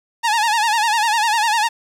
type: tone with vibrato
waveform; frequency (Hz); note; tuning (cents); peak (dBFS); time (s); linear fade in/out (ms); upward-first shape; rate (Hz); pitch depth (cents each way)
sawtooth; 886; A5; +12; -11; 0.23-1.69; 20; sine; 10; 110
effects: low-pass 9000 Hz 12 dB/octave + 8-bit